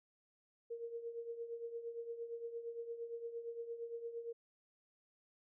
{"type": "tone with tremolo", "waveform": "sine", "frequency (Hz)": 465.9, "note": "A#4", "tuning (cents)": -1, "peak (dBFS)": -39, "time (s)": [0.7, 4.33], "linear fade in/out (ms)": 10, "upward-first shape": "triangle", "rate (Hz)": 8.7, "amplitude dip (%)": 75, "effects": []}